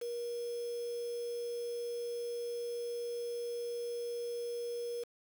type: tone with quantisation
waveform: sine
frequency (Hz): 476.1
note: A#4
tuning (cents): +37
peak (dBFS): -36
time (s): 0.01-5.04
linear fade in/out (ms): 10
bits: 8
effects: none